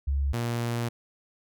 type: tone pair in turn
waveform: sine / sawtooth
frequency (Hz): 69.5 / 118.21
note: C#2 / A#2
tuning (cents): +5 / +25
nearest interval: major sixth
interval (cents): 920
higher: second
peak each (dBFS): -23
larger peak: neither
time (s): 0.07-0.33 / 0.33-0.89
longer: second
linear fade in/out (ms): 10
effects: none